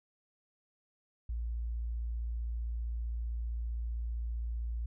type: tone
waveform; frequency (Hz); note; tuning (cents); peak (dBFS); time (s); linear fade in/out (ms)
sine; 57.7; A#1; -17; -33; 1.29-4.86; 5
effects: none